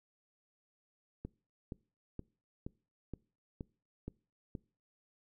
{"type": "click train", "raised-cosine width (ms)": 3, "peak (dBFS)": -28, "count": 8, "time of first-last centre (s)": [1.25, 4.552], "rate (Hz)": 2.12, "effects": ["noise-tail reverb RT60 0.4 s tail -24 dB re dry"]}